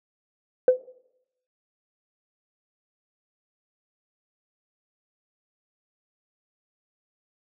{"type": "tone with exponential decay", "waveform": "sine", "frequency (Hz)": 507, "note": "B4", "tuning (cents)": 45, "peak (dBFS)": -8, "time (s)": [0.68, 0.81], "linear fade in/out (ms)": 2, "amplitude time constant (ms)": 27, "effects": ["noise-tail reverb RT60 0.8 s tail -20 dB re dry", "tanh soft clip ceiling -7 dBFS"]}